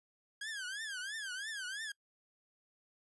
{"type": "tone with vibrato", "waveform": "sawtooth", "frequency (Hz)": 1618, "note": "G#6", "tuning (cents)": -46, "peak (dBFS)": -36, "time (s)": [0.41, 1.92], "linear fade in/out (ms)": 5, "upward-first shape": "triangle", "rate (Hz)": 3, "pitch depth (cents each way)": 210, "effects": ["noise-tail reverb RT60 0.1 s tail -24 dB re dry", "resampled to 24000 Hz"]}